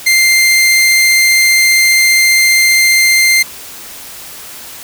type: tone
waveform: sawtooth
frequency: 2095 Hz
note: C7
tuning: 2 cents sharp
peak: -3 dBFS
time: 0.06-3.43 s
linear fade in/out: 10 ms
effects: white hiss -30 dBFS RMS until 4.83 s